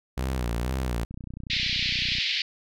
sawtooth tone with vibrato, 61.74 Hz, B1, in tune, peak -22 dBFS, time 0.17-1.05 s, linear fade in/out 10 ms, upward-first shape sine, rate 2.1 Hz, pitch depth 120 cents each way
click train, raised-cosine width 5 ms, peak -25 dBFS, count 34, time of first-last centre 1.11-2.185 s, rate 30.7 Hz
white band-pass noise, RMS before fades -27 dBFS, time 1.5-2.42 s, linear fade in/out 2 ms, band 2000 to 4600 Hz, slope 48 dB/octave
effects none

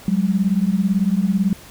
sine beating tone pair, 185 / 203 Hz, F#3 / G#3, 0 / -39 cents, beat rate 18 Hz, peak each -18 dBFS, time 0.08-1.53 s, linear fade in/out 2 ms, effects pink hiss -42 dBFS RMS until 1.7 s

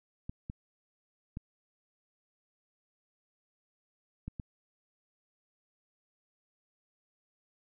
clicks, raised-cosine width 5 ms, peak -26 dBFS, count 5, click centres 0.295 / 0.499 / 1.371 / 4.28 / 4.398 s, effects none

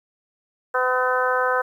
harmonic tone, 253.6 Hz, B3, 46 cents sharp, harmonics 2 / 3 / 4 / 5 / 6 / 7, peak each -23 / -28 / -25 / -25 / -24 / -35 dBFS, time 0.74-1.62 s, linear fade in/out 10 ms, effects 9-bit

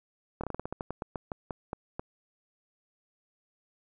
slowing click train, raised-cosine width 1 ms, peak -20 dBFS, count 16, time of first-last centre 0.41-1.995 s, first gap 26 ms, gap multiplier 1.18, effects none

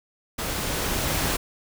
pink noise with level ramp, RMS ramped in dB -29 to -24 dBFS, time 0.38-1.37 s, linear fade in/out 10 ms, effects none

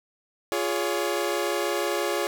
sawtooth chord, Db major, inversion first, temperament equal with one note detuned, 349.2 / 415.3 / 564.1 Hz, F4 / Ab4 / Db5, 0 / 0 / +30 cents, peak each -25 dBFS, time 0.52-2.27 s, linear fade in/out 0 ms, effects none

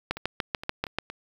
two click trains, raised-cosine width 0.3 ms, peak -21 / -10 dBFS, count 5 / 7, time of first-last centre 0.17-1.1 / 0.11-0.986 s, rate 4.3 / 6.85 Hz, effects 7-bit

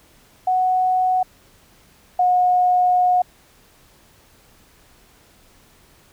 sine tone pair in turn, 740 / 724.8 Hz, F#5 / F#5, 0 / -36 cents, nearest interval unison, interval 36 cents, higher first, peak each -15 / -13 dBFS, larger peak second, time 0.47-1.23 / 2.19-3.22 s, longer second, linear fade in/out 5 ms, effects pink hiss -53 dBFS RMS until 6.12 s

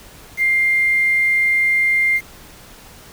sine tone with quantisation, 2100 Hz, C7, 6 cents sharp, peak -13 dBFS, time 0.37-2.21 s, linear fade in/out 50 ms, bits 6, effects pink hiss -42 dBFS RMS until 3.12 s

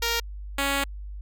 5% pulse tone pair in turn, 466.2 / 278.1 Hz, A#4 / C#4, 0 / +6 cents, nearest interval major sixth, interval 894 cents, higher first, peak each -12 dBFS, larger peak neither, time 0.02-0.2 / 0.58-0.84 s, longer second, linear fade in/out 5 ms, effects added 50 Hz sine -34 dBFS peak until 1.21 s

